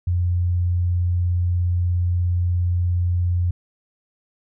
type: tone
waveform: sine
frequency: 88.3 Hz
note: F2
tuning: 20 cents sharp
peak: -17 dBFS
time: 0.07-3.51 s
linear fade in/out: 5 ms
effects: none